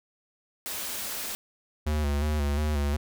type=band-stop noise; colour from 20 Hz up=white; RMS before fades=-34 dBFS; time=0.66-1.35 s; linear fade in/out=0 ms; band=100 to 160 Hz; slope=96 dB/octave
type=tone with vibrato; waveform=square; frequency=73.8 Hz; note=D2; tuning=9 cents sharp; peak=-25 dBFS; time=1.86-2.97 s; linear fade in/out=10 ms; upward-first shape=square; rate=2.8 Hz; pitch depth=46 cents each way
effects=none